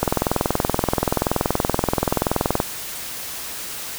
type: click train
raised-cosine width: 1 ms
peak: -3 dBFS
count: 55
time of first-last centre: 0.03-2.601 s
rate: 21 Hz
effects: white hiss -31 dBFS RMS until 3.98 s